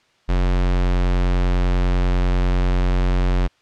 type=tone; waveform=square; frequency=45.08 Hz; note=F#1; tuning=44 cents flat; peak=-16 dBFS; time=0.28-3.48 s; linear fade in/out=20 ms; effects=white hiss -59 dBFS RMS until 3.61 s + low-pass 4000 Hz 12 dB/octave

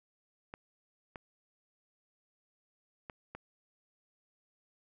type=clicks; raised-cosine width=0.5 ms; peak=-28 dBFS; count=4; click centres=0.539 / 1.158 / 3.098 / 3.35 s; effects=none

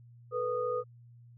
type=tone cluster; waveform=sine; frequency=441.4 / 494.5 / 1235 Hz; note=A4 / B4 / D#6; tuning=+5 / +2 / -13 cents; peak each=-37 / -31 / -36 dBFS; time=0.31-0.84 s; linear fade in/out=50 ms; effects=added 119 Hz sine -52 dBFS peak until 1.37 s

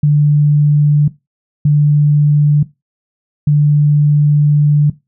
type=tone bursts at uneven times; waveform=sine; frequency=147.5 Hz; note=D3; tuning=8 cents sharp; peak=-6 dBFS; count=3; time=0.03-1.08 / 1.65-2.63 / 3.47-4.9 s; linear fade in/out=5 ms; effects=noise-tail reverb RT60 0.2 s tail -17 dB re dry

